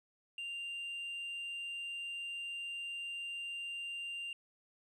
sine tone with tanh clipping, 2787 Hz, F7, 4 cents flat, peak -40 dBFS, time 0.38-4.33 s, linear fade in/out 2 ms, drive 2 dB, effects none

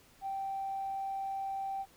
triangle tone with tanh clipping, 780 Hz, G5, 9 cents flat, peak -34 dBFS, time 0.21-1.86 s, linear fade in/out 50 ms, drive 4 dB, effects pink hiss -62 dBFS RMS until 1.96 s

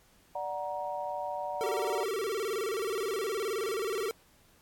sine chord, D augmented, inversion none, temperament equal with one note detuned, 587.3 / 740 / 941 Hz, D5 / F#5 / A#5, 0 / 0 / +16 cents, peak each -37 dBFS, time 0.35-2.04 s, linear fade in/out 5 ms
square tone with vibrato, 417.6 Hz, G#4, 10 cents sharp, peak -31 dBFS, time 1.61-4.11 s, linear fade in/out 0 ms, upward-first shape square, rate 19 Hz, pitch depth 140 cents each way
effects pink hiss -63 dBFS RMS until 4.61 s + AAC 64 kbps

